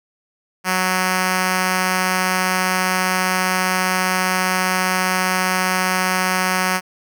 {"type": "tone with notch filter", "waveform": "5% pulse", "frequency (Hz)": 185, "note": "F#3", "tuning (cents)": 0, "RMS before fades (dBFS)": -19, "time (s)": [0.64, 6.81], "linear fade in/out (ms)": 50, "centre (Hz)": 440, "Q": 1.4, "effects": []}